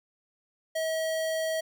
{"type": "tone", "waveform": "square", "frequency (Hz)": 641, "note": "E5", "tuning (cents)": -49, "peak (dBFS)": -28, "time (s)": [0.75, 1.61], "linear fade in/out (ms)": 10, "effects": []}